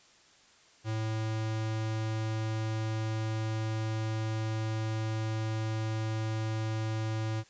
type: tone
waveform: square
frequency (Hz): 110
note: A2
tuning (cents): 0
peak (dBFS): -31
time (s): 0.84-7.44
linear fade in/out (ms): 50
effects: white hiss -60 dBFS RMS until 7.49 s + resampled to 16000 Hz